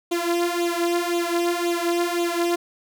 sawtooth tone with flanger, 345 Hz, F4, 21 cents flat, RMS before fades -23 dBFS, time 0.11-2.56 s, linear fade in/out 10 ms, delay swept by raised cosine 0.28 to 3.28 ms, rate 1.9 Hz, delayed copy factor +0.8, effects none

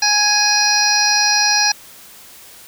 harmonic tone with a mistuned harmonic, 832 Hz, G#5, 3 cents sharp, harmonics 1 / 2 / 3 / 5 / 6 / 7, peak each -20 / -20 / -22 / -20 / -19 / -17 dBFS, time 0.02-1.72 s, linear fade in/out 5 ms, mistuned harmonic 7, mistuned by -47 cents, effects white hiss -41 dBFS RMS until 2.67 s

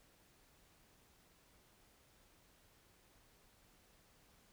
silence, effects pink hiss -69 dBFS RMS until 4.52 s

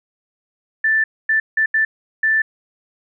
sine tone bursts at uneven times, 1765 Hz, A6, 5 cents sharp, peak -13 dBFS, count 5, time 0.84-1.04 / 1.29-1.4 / 1.57-1.66 / 1.74-1.85 / 2.23-2.42 s, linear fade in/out 5 ms, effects none

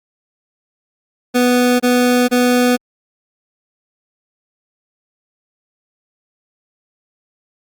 25% pulse tone bursts, 247.1 Hz, B3, 1 cent sharp, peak -7 dBFS, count 3, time 1.34-2.77 s, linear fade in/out 20 ms, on 460 ms, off 25 ms, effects Opus 48 kbps

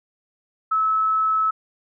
sine tone, 1299 Hz, E6, 26 cents flat, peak -17 dBFS, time 0.71-1.51 s, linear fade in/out 10 ms, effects none

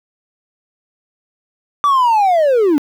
triangle linear sweep, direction down, 1174.7 to 273.7 Hz, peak -7 dBFS, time 1.84-2.78 s, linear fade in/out 0 ms, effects tanh soft clip ceiling -3 dBFS + 8-bit

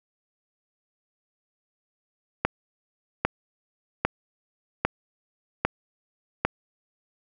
click train, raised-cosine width 0.5 ms, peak -5 dBFS, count 6, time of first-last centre 2.45-6.45 s, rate 1.25 Hz, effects none

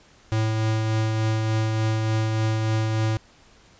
square tone with tremolo, 110 Hz, A2, in tune, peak -20 dBFS, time 0.32-3.17 s, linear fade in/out 0 ms, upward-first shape triangle, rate 3.4 Hz, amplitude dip 30%, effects pink hiss -54 dBFS RMS until 3.79 s + resampled to 16000 Hz

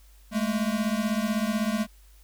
square beating tone pair, 207.7 / 223.7 Hz, G#3 / A3, 0 / +29 cents, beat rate 16 Hz, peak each -28 dBFS, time 0.31-1.87 s, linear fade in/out 50 ms, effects added 50 Hz sine -51 dBFS peak until 2.23 s + white hiss -61 dBFS RMS until 2.23 s

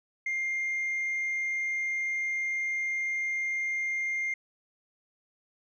sine tone, 2111 Hz, C7, 15 cents sharp, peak -26 dBFS, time 0.26-4.34 s, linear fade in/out 5 ms, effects tanh soft clip ceiling -26 dBFS

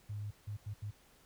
sine tone bursts at uneven times, 103.83 Hz, G#2, in tune, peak -38 dBFS, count 4, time 0.09-0.31 / 0.47-0.57 / 0.66-0.74 / 0.82-0.91 s, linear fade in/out 10 ms, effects pink hiss -65 dBFS RMS until 1.25 s

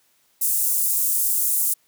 pink high-pass noise, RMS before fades -21 dBFS, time 0.41-1.74 s, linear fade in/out 10 ms, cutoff 8700 Hz, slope 24 dB/octave, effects white hiss -63 dBFS RMS until 1.87 s + high-pass 80 Hz 12 dB/octave

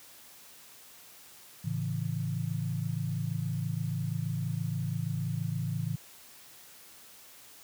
sine chord, A major, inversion none, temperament equal, 110 / 138.59 / 164.81 Hz, A2 / C#3 / E3, 0 / 0 / 0 cents, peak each -34 dBFS, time 1.64-5.96 s, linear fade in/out 10 ms, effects white hiss -53 dBFS RMS until 7.63 s + high-pass 60 Hz 12 dB/octave

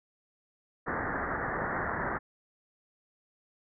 white low-pass noise, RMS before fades -33 dBFS, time 0.86-2.19 s, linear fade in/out 20 ms, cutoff 1900 Hz, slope 96 dB/octave, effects none

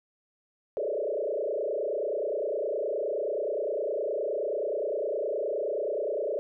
sine tone with frequency modulation, 505 Hz, B4, 39 cents sharp, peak -27 dBFS, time 0.77-6.39 s, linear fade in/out 0 ms, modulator 29.6 Hz, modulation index 3.6, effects none

